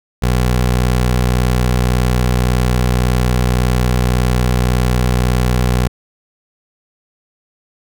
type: tone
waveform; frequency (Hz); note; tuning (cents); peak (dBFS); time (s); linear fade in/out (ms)
20% pulse; 61.8; B1; +2; -7; 0.22-5.88; 10
effects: none